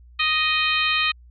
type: harmonic tone with a mistuned harmonic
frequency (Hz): 622.3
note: D#5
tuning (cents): 0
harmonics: 2 / 3 / 4 / 5 / 6 / 7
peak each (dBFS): -26 / -27 / -22 / -26 / -28 / -30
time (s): 0.19-1.12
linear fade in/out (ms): 10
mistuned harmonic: 7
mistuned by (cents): -74
effects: added 60 Hz sine -45 dBFS peak until 1.3 s